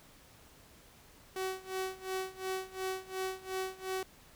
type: tone with tremolo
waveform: sawtooth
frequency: 377.3 Hz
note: F#4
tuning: 34 cents sharp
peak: -29 dBFS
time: 1.36-4.03 s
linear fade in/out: 2 ms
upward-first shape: sine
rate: 2.8 Hz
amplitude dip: 90%
effects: pink hiss -59 dBFS RMS until 4.35 s